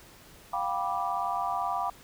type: chord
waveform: sine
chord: G dominant seventh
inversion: third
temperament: just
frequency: 705.6 / 784 / 980 / 1176 Hz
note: F5 / G5 / B5 / D6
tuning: +18 / 0 / -14 / +2 cents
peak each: -33 dBFS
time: 0.53-1.9 s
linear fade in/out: 5 ms
effects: pink hiss -53 dBFS RMS until 2.03 s